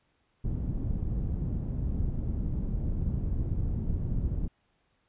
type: low-pass noise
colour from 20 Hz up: pink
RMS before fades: -30 dBFS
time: 0.44-4.48 s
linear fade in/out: 10 ms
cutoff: 170 Hz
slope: 12 dB/octave
effects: pink hiss -72 dBFS RMS until 5.08 s + resampled to 8000 Hz